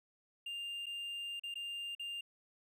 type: tone with dropouts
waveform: triangle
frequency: 2800 Hz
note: F7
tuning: 4 cents sharp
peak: -38 dBFS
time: 0.46-2.21 s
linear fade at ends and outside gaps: 5 ms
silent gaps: 0.859-0.865 / 1.397-1.435 / 1.542-1.555 / 1.951-1.995 s
effects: none